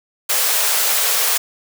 white high-pass noise, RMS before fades -17 dBFS, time 0.29-1.38 s, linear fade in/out 10 ms, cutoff 420 Hz, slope 96 dB/octave, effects none

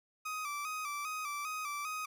30% pulse tone with vibrato, 1209 Hz, D6, 50 cents sharp, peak -34 dBFS, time 0.25-2.06 s, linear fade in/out 10 ms, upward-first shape square, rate 2.5 Hz, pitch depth 64 cents each way, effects none

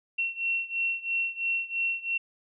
sine beating tone pair, 2720 / 2723 Hz, F7 / F7, -46 / -44 cents, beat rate 3 Hz, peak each -29 / -31 dBFS, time 0.18-2.18 s, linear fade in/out 10 ms, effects none

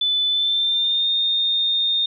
sine tone with pitch glide, 3500 to 3657 Hz, A7 to A#7, -10 to -34 cents, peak -17 dBFS, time 0.01-2.06 s, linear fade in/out 5 ms, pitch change +76 cents, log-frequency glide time 0.28-1.08 s, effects none

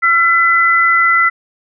sine tone pair together, 1361 / 2007 Hz, F6 / B6, -45 / +27 cents, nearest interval perfect fifth, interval 672 cents, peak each -11 dBFS, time 0.02-1.3 s, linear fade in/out 20 ms, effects none

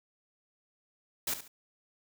white noise with echo, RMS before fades -32 dBFS, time 1.27-1.34 s, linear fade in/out 5 ms, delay 70 ms, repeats 2, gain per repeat -11 dB, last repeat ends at 1.48 s, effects none

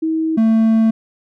sine / triangle tone pair in turn, 320 / 223.1 Hz, D#4 / A3, +49 / +24 cents, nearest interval tritone, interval 625 cents, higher first, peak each -15 / -8 dBFS, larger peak second, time 0.02-0.37 / 0.37-0.91 s, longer second, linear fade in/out 10 ms, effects none

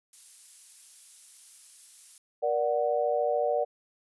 violet noise, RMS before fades -46 dBFS, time 0.13-2.18 s, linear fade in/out 2 ms
sine chord, Bb augmented, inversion none, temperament equal with one note detuned, 473.5 / 587.3 / 740 Hz, Bb4 / D5 / F#5, +27 / 0 / 0 cents, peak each -29 / -27 / -30 dBFS, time 2.42-3.65 s, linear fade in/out 20 ms
effects resampled to 24000 Hz

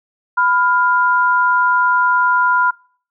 sine tone pair together, 995 / 1405.7 Hz, B5 / F6, +13 / +11 cents, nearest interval tritone, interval 598 cents, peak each -14 dBFS, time 0.37-2.71 s, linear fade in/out 10 ms, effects noise-tail reverb RT60 0.5 s tail -26 dB re dry

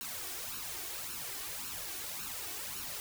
white noise with flanger, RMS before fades -41 dBFS, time 0.01-3 s, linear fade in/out 0 ms, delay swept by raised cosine 0.72 to 2.72 ms, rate 1.8 Hz, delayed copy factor +0.7, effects none

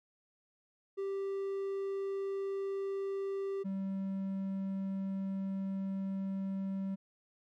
triangle tone pair in turn, 392 / 193.41 Hz, G4 / G3, 0 / -23 cents, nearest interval octave, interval 1223 cents, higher first, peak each -32 / -32 dBFS, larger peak neither, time 0.97-3.64 / 3.64-6.96 s, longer second, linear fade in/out 20 ms, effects none

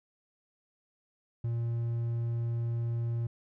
triangle tone, 117 Hz, A#2, 7 cents sharp, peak -27 dBFS, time 1.44-3.27 s, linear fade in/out 5 ms, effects none

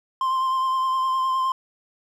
triangle tone with vibrato, 1046.5 Hz, C6, in tune, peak -18 dBFS, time 0.21-1.52 s, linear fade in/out 2 ms, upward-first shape triangle, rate 9.7 Hz, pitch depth 24 cents each way, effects none

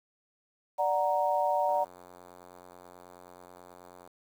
sine chord, D augmented, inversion none, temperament equal, 587.3 / 740 / 932.3 Hz, D5 / F#5 / A#5, 0 / 0 / 0 cents, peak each -29 dBFS, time 0.78-1.85 s, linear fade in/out 20 ms
click train, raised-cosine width 1 ms, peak -35 dBFS, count 214, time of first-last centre 1.69-4.075 s, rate 89.3 Hz
effects high-pass 300 Hz 12 dB/octave + 9-bit

